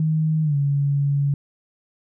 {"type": "tone with pitch glide", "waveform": "sine", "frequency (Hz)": [157, 141.5], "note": ["D#3", "C#3"], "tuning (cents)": [16, 36], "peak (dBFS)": -17, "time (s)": [0, 1.34], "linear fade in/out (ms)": 2, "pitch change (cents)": -180, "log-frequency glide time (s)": [0.43, 0.56], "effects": []}